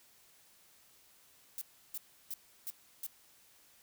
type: noise bursts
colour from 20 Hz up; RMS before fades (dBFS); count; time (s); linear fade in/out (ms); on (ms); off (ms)
violet; -40; 5; 1.58-3.065; 0; 33; 330
effects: white hiss -64 dBFS RMS until 3.82 s